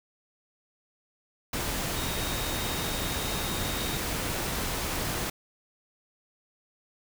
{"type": "tone in noise", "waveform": "sine", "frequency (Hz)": 3729, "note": "A#7", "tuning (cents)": 0, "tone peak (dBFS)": -39, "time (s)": [1.96, 3.97], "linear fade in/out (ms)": 5, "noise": "pink", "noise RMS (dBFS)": -31, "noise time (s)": [1.53, 5.3], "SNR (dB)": -11, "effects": []}